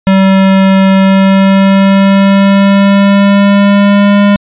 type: tone with pitch glide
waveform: square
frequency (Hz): 192.3 to 202.6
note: G3 to G#3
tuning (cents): -33 to -43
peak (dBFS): -4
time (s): 0.07-4.36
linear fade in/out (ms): 0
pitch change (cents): +90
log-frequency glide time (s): 0.96-4.23
effects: resampled to 8000 Hz